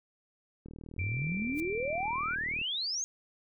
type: click train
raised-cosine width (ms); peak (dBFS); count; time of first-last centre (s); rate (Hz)
3; -33; 78; 0.66-2.614; 39.4
type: exponential sweep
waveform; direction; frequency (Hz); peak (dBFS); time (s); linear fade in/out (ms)
sine; up; 85.2 to 6645; -31; 0.98-3.04; 0
type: tone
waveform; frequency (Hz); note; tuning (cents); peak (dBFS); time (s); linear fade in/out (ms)
sine; 2349; D7; 0; -36; 0.99-2.35; 2
type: noise with exponential growth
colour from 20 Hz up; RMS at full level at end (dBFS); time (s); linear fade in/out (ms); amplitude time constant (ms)
blue; -42; 1.52-1.6; 0; 16
effects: none